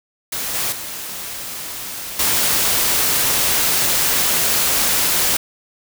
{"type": "noise with level steps", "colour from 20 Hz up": "white", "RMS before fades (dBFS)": [-24, -21, -29, -17], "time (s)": [0.32, 5.37], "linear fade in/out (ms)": 5, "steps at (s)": [0.54, 0.72, 2.19], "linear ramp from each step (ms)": 5, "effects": []}